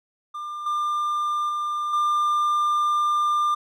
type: tone with level steps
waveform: triangle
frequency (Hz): 1197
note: D6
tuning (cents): +33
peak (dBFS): -28 / -20 / -22 / -17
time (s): 0.34-3.55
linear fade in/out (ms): 10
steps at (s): 0.66 / 1.49 / 1.93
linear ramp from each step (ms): 5
effects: none